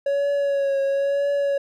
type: tone with vibrato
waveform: triangle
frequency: 558 Hz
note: C#5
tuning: 11 cents sharp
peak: -17 dBFS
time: 0.06-1.58 s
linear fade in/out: 5 ms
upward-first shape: triangle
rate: 1 Hz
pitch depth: 35 cents each way
effects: none